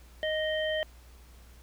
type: harmonic tone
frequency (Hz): 622.3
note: D#5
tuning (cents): 0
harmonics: 1 / 3 / 5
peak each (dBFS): -29 / -34 / -36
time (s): 0.23-0.83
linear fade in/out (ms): 0
effects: added 60 Hz sine -51 dBFS peak until 1.62 s + pink hiss -59 dBFS RMS until 1.62 s